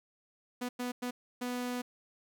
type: tone bursts at uneven times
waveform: sawtooth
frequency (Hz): 246.9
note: B3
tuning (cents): 0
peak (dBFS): -30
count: 4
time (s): 0.61-0.69 / 0.79-0.92 / 1.02-1.11 / 1.41-1.82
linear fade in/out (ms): 10
effects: 12-bit